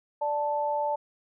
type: tone pair together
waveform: sine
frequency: 587.3 / 880 Hz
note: D5 / A5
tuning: 0 / 0 cents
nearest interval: perfect fifth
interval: 700 cents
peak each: -29 / -27 dBFS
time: 0.21-0.96 s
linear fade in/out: 10 ms
effects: none